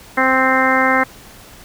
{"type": "harmonic tone", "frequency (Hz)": 261.6, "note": "C4", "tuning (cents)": 0, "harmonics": [1, 2, 3, 4, 5, 6, 7, 8], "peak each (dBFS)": [-20, -20, -20, -20, -20, -20, -20, -20], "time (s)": [0.17, 1.04], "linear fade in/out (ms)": 10, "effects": ["pink hiss -41 dBFS RMS until 1.64 s"]}